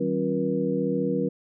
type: tone cluster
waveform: sine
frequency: 156.6 / 191 / 272.7 / 354.4 / 478.7 Hz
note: D#3 / G3 / C#4 / F4 / A#4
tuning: +11 / -45 / -28 / +25 / +46 cents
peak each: -33 / -28 / -28 / -32 / -27 dBFS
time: 0-1.29 s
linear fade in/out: 10 ms
effects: none